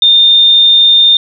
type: tone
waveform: sine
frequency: 3626 Hz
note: A#7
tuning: 49 cents flat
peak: -3 dBFS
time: 0.02-1.17 s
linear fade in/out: 2 ms
effects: none